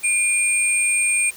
sine tone pair together, 2405 / 8570 Hz, D7 / C9, +41 / +40 cents, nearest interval octave + minor seventh, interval 2199 cents, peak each -19 dBFS, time 0.03-1.31 s, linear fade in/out 20 ms, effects white hiss -42 dBFS RMS until 1.36 s

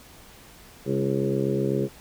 harmonic tone with a mistuned harmonic, 67.8 Hz, C#2, 38 cents flat, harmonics 2 / 3 / 4 / 5 / 6 / 7 / 8, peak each -28 / -29 / -34 / -29 / -27 / -34 / -34 dBFS, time 0.85-1.89 s, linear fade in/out 50 ms, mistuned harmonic 4, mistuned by +22 cents, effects pink hiss -49 dBFS RMS until 2 s

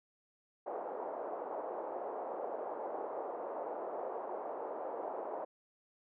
pink band-pass noise, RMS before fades -41 dBFS, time 0.66-5.45 s, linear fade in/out 10 ms, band 440 to 860 Hz, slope 24 dB/octave, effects none

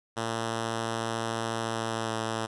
5% pulse tone with pitch glide, 113.9 to 112.14 Hz, A#2 to A2, -40 to +33 cents, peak -18 dBFS, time 0.16-2.47 s, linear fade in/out 20 ms, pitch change -27 cents, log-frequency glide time 1.54-2.33 s, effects resampled to 24000 Hz

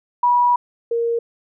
sine tone pair in turn, 972 / 466.2 Hz, B5 / A#4, -28 / 0 cents, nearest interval octave + minor second, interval 1272 cents, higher first, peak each -12 / -17 dBFS, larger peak first, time 0.23-0.56 / 0.91-1.19 s, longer first, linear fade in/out 5 ms, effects none

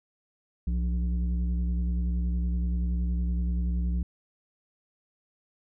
sine tone pair together, 62.5 / 176.88 Hz, B1 / F3, +21 / +22 cents, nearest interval octave + tritone, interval 1801 cents, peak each -23 / -30 dBFS, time 0.67-4.03 s, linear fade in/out 5 ms, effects tanh soft clip ceiling -22 dBFS

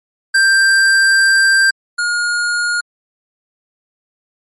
square tone pair in turn, 1578 / 1429.2 Hz, G6 / F6, +11 / +40 cents, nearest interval major second, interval 171 cents, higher first, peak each -9 / -15 dBFS, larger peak first, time 0.34-1.71 / 1.98-2.81 s, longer first, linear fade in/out 10 ms, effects MP3 48 kbps

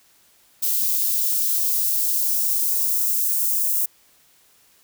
violet noise with high-pass filter sweep, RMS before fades -21 dBFS, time 0.62-3.86 s, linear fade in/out 10 ms, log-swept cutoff 3200 to 7100 Hz, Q 0.9, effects white hiss -57 dBFS RMS until 4.83 s

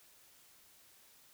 silence, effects white hiss -63 dBFS RMS until 1.33 s

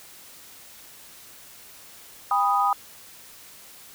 sine chord, G augmented, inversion none, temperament equal with one note detuned, 802.8 / 987.8 / 1244.5 Hz, G5 / B5 / D#6, +41 / 0 / 0 cents, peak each -23 / -25 / -22 dBFS, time 2.31-2.73 s, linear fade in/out 2 ms, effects white hiss -47 dBFS RMS until 3.94 s

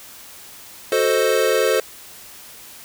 square chord, F# diminished seventh, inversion none, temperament equal, 370 / 440 / 523.3 / 622.3 Hz, F#4 / A4 / C5 / Eb5, 0 / 0 / 0 / 0 cents, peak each -25 / -20 / -20 / -26 dBFS, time 0.92-1.8 s, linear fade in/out 2 ms, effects white hiss -41 dBFS RMS until 2.84 s

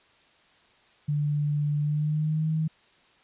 sine tone with pitch glide, 147.3 to 157.87 Hz, D3 to D#3, +6 to +25 cents, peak -23 dBFS, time 1.08-2.68 s, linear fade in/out 10 ms, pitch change +119 cents, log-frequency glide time 1.79-2.49 s, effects white hiss -60 dBFS RMS until 3.23 s + resampled to 8000 Hz

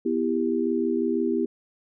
sine chord, E minor, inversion second, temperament just, 247.2 / 329.6 / 395.6 Hz, B3 / E4 / G4, +2 / 0 / +16 cents, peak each -26 dBFS, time 0.05-1.46 s, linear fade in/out 10 ms, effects none

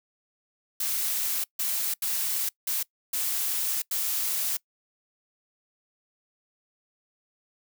blue noise bursts at uneven times, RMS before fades -28 dBFS, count 6, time 0.8-1.44 / 1.59-1.94 / 2.02-2.49 / 2.67-2.83 / 3.13-3.82 / 3.91-4.57 s, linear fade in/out 5 ms, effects noise-tail reverb RT60 0.1 s tail -23 dB re dry

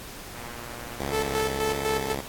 click train, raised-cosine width 0.5 ms, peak -26 dBFS, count 134, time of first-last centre 0.35-1.468 s, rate 119 Hz
5% pulse tone with vibrato, 68.4 Hz, C#2, 23 cents flat, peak -19 dBFS, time 0.99-2.21 s, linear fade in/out 10 ms, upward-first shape sine, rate 1.7 Hz, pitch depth 35 cents each way
sawtooth tone with tremolo, 437.5 Hz, A4, 10 cents flat, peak -20 dBFS, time 1.1-2.16 s, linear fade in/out 50 ms, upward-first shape square, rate 4 Hz, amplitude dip 60%
effects pink hiss -41 dBFS RMS until 2.28 s + AAC 64 kbps

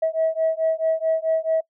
sine beating tone pair, 642 / 646.6 Hz, E5 / E5, -46 / -34 cents, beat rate 4.6 Hz, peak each -21 dBFS, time 0.02-1.61 s, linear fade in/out 10 ms, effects noise-tail reverb RT60 0.1 s tail -22 dB re dry + tanh soft clip ceiling -13 dBFS

